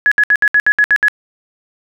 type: tone bursts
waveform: sine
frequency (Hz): 1686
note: G#6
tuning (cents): +26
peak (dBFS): -7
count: 9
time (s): 0.06-1.083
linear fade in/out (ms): 0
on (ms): 55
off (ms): 66
effects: none